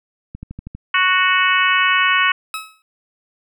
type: click train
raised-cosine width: 5 ms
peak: -18 dBFS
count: 6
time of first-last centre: 0.35-0.75 s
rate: 12.5 Hz
type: harmonic tone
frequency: 370 Hz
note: F#4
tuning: in tune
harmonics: 3 / 4 / 5 / 6 / 7 / 8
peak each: -18 / -19 / -20 / -21 / -21 / -22 dBFS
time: 0.94-2.32 s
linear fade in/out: 5 ms
type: tone with exponential decay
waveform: 20% pulse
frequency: 1288 Hz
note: E6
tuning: 41 cents flat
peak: -16 dBFS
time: 2.54-2.82 s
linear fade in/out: 1 ms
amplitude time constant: 59 ms
effects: none